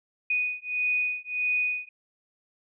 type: beating tone pair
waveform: sine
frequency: 2481 / 2482.6 Hz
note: D#7 / D#7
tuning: -6 / -4 cents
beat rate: 1.6 Hz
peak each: -28 dBFS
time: 0.3-1.89 s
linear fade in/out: 5 ms
effects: none

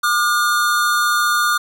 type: tone pair together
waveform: square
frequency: 1198 / 1432.8 Hz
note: D6 / F6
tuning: +34 / +44 cents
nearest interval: minor third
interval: 310 cents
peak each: -18 dBFS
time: 0.03-1.58 s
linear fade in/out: 10 ms
effects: none

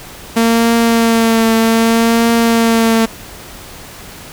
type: tone with vibrato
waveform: sawtooth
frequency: 228.3 Hz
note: A#3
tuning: 36 cents flat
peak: -5 dBFS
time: 0.36-3.06 s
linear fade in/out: 10 ms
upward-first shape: triangle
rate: 0.64 Hz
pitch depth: 28 cents each way
effects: pink hiss -33 dBFS RMS until 4.32 s

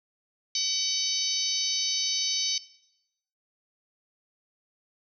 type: harmonic tone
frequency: 759 Hz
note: F#5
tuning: 44 cents sharp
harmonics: 3 / 4 / 5 / 6 / 7 / 8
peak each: -40 / -36 / -33 / -30 / -32 / -31 dBFS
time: 0.55-2.58 s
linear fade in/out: 2 ms
effects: noise-tail reverb RT60 0.8 s tail -17 dB re dry

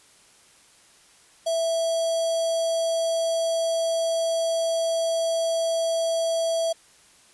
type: tone with notch filter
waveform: square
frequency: 659.3 Hz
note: E5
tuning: in tune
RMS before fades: -24 dBFS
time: 1.46-6.73 s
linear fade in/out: 10 ms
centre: 2000 Hz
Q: 1.7
effects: white hiss -55 dBFS RMS until 7.33 s + resampled to 24000 Hz

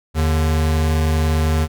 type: tone pair together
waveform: square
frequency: 78.7 / 148.72 Hz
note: D#2 / D3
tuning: +20 / +22 cents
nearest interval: major seventh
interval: 1102 cents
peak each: -16 / -24 dBFS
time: 0.14-1.68 s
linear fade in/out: 50 ms
effects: none

